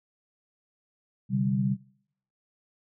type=chord; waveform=sine; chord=C suspended second; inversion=none; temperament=equal; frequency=130.81 / 146.83 / 196 Hz; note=C3 / D3 / G3; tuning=0 / 0 / 0 cents; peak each=-27 / -32 / -26 dBFS; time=1.29-1.77 s; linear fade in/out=50 ms; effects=noise-tail reverb RT60 0.7 s tail -24 dB re dry